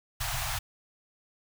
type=band-stop noise; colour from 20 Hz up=pink; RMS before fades=-32 dBFS; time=0.2-0.59 s; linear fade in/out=10 ms; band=140 to 640 Hz; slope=96 dB/octave; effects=none